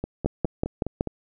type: two click trains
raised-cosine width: 2 ms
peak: -9 / -15 dBFS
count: 5 / 6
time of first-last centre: 0.26-1.009 / 0.04-1.073 s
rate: 5.34 / 4.84 Hz
effects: none